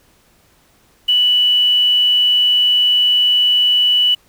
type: tone with quantisation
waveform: sine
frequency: 2960 Hz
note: F#7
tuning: in tune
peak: -10 dBFS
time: 1.08-4.15 s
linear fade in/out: 10 ms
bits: 6
effects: pink hiss -54 dBFS RMS until 4.28 s